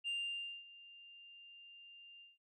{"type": "tone with ADSR envelope", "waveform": "sine", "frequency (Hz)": 2794, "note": "F7", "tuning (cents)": 0, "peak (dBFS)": -33, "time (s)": [0.04, 2.38], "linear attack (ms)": 38, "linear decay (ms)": 560, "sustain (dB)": -21, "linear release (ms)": 170, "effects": ["noise-tail reverb RT60 0.1 s tail -21 dB re dry", "tanh soft clip ceiling -35 dBFS"]}